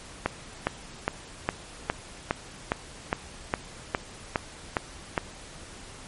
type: click train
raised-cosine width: 0.5 ms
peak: -8 dBFS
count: 13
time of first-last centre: 0.26-5.178 s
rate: 2.44 Hz
effects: pink hiss -45 dBFS RMS until 6.07 s + MP3 48 kbps